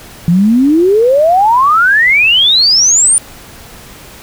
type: exponential sweep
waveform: sine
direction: up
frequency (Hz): 164.81 to 9397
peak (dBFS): -5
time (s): 0.28-3.18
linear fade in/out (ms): 0
effects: pink hiss -34 dBFS RMS until 4.22 s